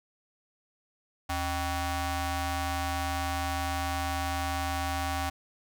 sawtooth ring-modulated tone, 349.2 Hz, F4, in tune, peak -22 dBFS, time 1.29-5.3 s, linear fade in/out 10 ms, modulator 427 Hz, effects none

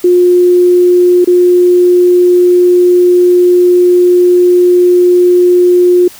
sine tone with dropouts, 356.8 Hz, F4, 37 cents sharp, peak -3 dBFS, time 0.04-6.08 s, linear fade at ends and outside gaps 5 ms, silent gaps 1.246-1.273 s, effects white hiss -34 dBFS RMS until 6.19 s

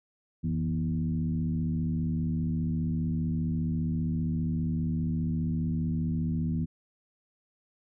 sine tone with frequency modulation, 164.81 Hz, E3, in tune, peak -26 dBFS, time 0.43-6.66 s, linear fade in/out 20 ms, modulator 75 Hz, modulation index 1.1, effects none

